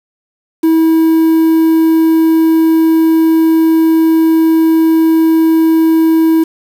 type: tone with quantisation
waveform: triangle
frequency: 323.4 Hz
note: E4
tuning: 33 cents flat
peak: -4 dBFS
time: 0.63-6.44 s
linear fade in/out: 10 ms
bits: 5
effects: none